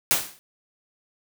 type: noise with exponential decay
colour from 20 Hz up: white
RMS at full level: -17 dBFS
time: 0.11-0.39 s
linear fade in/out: 0 ms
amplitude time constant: 60 ms
effects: none